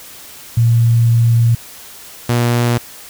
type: tone pair in turn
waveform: sine / sawtooth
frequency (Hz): 116.54 / 119.75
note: A#2 / A#2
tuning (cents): 0 / +47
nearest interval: unison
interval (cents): 47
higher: second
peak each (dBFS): -8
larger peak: neither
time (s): 0.57-1.55 / 2.29-2.78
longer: first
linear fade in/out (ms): 5
effects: white hiss -36 dBFS RMS until 3.09 s